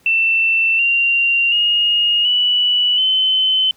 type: tone with pitch steps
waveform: sine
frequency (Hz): 2677 / 2767 / 2859 / 2955 / 3054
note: E7 / F7 / F7 / F#7 / G7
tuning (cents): +26 / -17 / +40 / -3 / -46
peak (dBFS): -12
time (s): 0.06-3.71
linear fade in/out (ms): 2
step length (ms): 730
effects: pink hiss -54 dBFS RMS until 3.76 s + high-pass 60 Hz 12 dB/octave